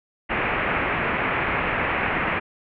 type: low-pass noise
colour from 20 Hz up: white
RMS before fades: -24 dBFS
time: 0.29-2.4 s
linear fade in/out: 20 ms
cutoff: 2500 Hz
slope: 48 dB/octave
effects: none